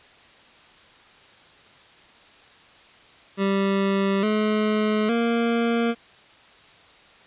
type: tone with pitch steps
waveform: 25% pulse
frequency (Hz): 196 / 213.7 / 233.1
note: G3 / G#3 / A#3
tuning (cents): 0 / +50 / 0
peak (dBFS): -16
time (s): 3.37-5.95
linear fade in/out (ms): 50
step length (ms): 860
effects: white hiss -51 dBFS RMS until 7.26 s + resampled to 8000 Hz